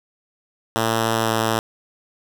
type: tone with pitch glide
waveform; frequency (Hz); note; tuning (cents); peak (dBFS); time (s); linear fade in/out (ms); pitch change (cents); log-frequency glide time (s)
5% pulse; 112.6 to 111.76; A2 to A2; +40 to +27; -7; 0.76-1.59; 0; -13; 1.2-1.28
effects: 7-bit